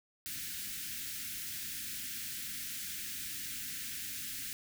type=band-stop noise; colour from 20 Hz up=white; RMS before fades=-41 dBFS; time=0.26-4.53 s; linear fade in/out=0 ms; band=310 to 1500 Hz; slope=48 dB/octave; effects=none